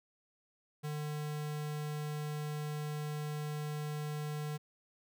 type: tone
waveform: square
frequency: 150 Hz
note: D3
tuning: 37 cents sharp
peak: -37 dBFS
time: 0.83-4.58 s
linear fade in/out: 20 ms
effects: none